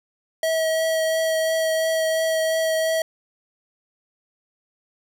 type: tone with vibrato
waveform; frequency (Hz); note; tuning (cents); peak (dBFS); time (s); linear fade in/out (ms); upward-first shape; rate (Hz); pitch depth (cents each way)
square; 643; E5; -43; -20; 0.43-3.02; 2; triangle; 2.9; 13
effects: none